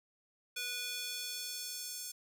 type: tone with high-pass filter sweep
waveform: square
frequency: 490.2 Hz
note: B4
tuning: 13 cents flat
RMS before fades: -41 dBFS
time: 0.56-2.12 s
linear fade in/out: 10 ms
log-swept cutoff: 2500 to 6400 Hz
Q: 1.3
effects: none